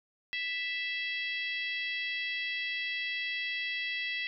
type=harmonic tone; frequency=659.3 Hz; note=E5; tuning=in tune; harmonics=3 / 4 / 5 / 6 / 7 / 8; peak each=-35 / -37 / -39 / -47 / -47 / -54 dBFS; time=0.33-4.27 s; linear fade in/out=0 ms; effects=none